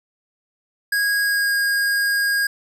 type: tone with pitch glide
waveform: square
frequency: 1645 to 1629.9 Hz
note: G#6 to G#6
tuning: -17 to -33 cents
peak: -18 dBFS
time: 0.92-2.47 s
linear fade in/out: 5 ms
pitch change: -16 cents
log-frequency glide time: 1.22-1.52 s
effects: none